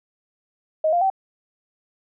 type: tone with pitch steps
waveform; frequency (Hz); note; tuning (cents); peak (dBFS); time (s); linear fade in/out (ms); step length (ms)
sine; 628 / 697 / 770; D#5 / F5 / G5; +16 / -4 / -31; -16; 0.84-1.101; 5; 87
effects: none